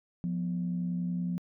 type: tone pair together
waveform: sine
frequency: 176.1 / 246.9 Hz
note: F3 / B3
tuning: +15 / 0 cents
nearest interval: tritone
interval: 585 cents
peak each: -29 / -38 dBFS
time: 0.24-1.38 s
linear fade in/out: 0 ms
effects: tanh soft clip ceiling -22 dBFS